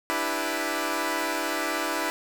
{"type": "chord", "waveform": "10% pulse", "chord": "E minor seventh", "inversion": "third", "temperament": "equal", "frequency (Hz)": [293.7, 329.6, 392, 493.9], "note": ["D4", "E4", "G4", "B4"], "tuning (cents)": [0, 0, 0, 0], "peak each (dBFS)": [-23, -21, -26, -25], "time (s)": [0.1, 2.1], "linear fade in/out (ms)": 0, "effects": ["8-bit"]}